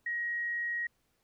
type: tone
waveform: sine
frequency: 1892 Hz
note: A#6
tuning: 25 cents sharp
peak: -31 dBFS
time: 0.06-0.87 s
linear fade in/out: 5 ms
effects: pink hiss -75 dBFS RMS until 1.23 s